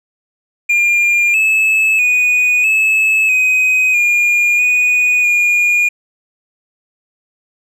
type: tone with pitch steps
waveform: triangle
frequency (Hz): 2404 / 2603 / 2474 / 2600 / 2514 / 2422 / 2471 / 2431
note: D7 / E7 / D#7 / E7 / D#7 / D#7 / D#7 / D#7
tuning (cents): +40 / -22 / -10 / -24 / +17 / -47 / -13 / -41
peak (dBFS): -8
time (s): 0.69-5.89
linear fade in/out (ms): 10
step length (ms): 650
effects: none